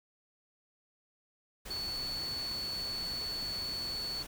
sine tone in noise, 4435 Hz, C#8, in tune, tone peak -35 dBFS, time 1.7-4.23 s, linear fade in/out 10 ms, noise pink, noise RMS -45 dBFS, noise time 1.65-4.27 s, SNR +7 dB, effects none

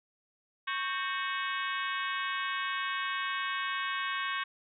harmonic tone with a mistuned harmonic, 368.4 Hz, F#4, 7 cents flat, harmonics 3 / 4 / 5 / 6 / 7 / 8 / 9 / 10, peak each -35 / -37 / -39 / -41 / -42 / -43 / -44 / -45 dBFS, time 0.67-4.44 s, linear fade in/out 10 ms, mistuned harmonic 4, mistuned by +110 cents, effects none

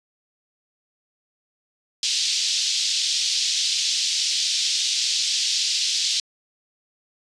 white band-pass noise, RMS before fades -23 dBFS, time 2.03-6.2 s, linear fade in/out 2 ms, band 3300 to 5600 Hz, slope 24 dB/octave, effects resampled to 22050 Hz

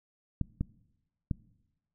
clicks, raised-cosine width 5 ms, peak -17 dBFS, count 3, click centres 0.413 / 0.61 / 1.312 s, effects noise-tail reverb RT60 1.0 s tail -22 dB re dry

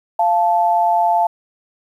sine tone pair together, 693 / 875 Hz, F5 / A5, -14 / -10 cents, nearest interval major third, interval 404 cents, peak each -15 dBFS, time 0.19-1.27 s, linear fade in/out 5 ms, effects 8-bit

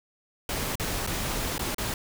pink noise with dropouts, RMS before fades -30 dBFS, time 0.49-1.94 s, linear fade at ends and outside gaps 2 ms, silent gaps 0.755-0.797 / 1.066-1.073 / 1.581-1.593 / 1.746-1.782 s, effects none

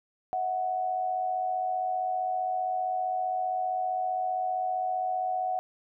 sine tone pair together, 644.7 / 740 Hz, E5 / F#5, -39 / 0 cents, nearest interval major second, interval 239 cents, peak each -36 / -27 dBFS, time 0.33-5.59 s, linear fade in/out 0 ms, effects none

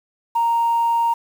sine tone, 930 Hz, A#5, 4 cents flat, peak -14 dBFS, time 0.35-1.14 s, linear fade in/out 10 ms, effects tanh soft clip ceiling -12 dBFS + 7-bit

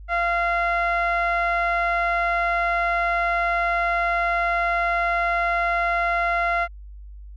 sawtooth tone with low-pass filter, 690 Hz, F5, 21 cents flat, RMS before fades -22 dBFS, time 0.08-6.68 s, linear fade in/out 50 ms, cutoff 1800 Hz, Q 3.8, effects added 50 Hz sine -37 dBFS peak until 7.36 s

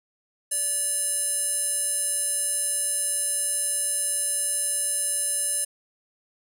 square tone with band-pass filter, 577 Hz, D5, 31 cents flat, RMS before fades -26 dBFS, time 0.51-5.65 s, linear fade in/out 10 ms, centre 9800 Hz, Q 7.5, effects none

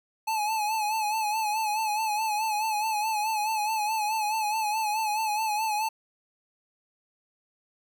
square tone with vibrato, 860 Hz, A5, 40 cents flat, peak -26 dBFS, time 0.27-5.89 s, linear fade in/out 10 ms, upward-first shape sine, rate 4.7 Hz, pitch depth 60 cents each way, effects none

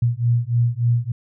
sine beating tone pair, 117.4 / 120.8 Hz, A#2 / B2, +13 / -38 cents, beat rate 3.4 Hz, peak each -19 dBFS, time 0.02-1.12 s, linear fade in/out 5 ms, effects none

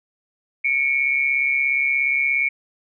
sine tone pair together, 2212 / 2349 Hz, C#7 / D7, -4 / 0 cents, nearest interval minor second, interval 104 cents, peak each -19 / -21 dBFS, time 0.64-2.49 s, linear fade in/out 10 ms, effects none

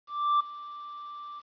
triangle tone with ADSR envelope, 1174.7 Hz, D6, in tune, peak -18 dBFS, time 0.07-1.42 s, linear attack 330 ms, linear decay 9 ms, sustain -19 dB, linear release 37 ms, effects resampled to 11025 Hz + 10-bit

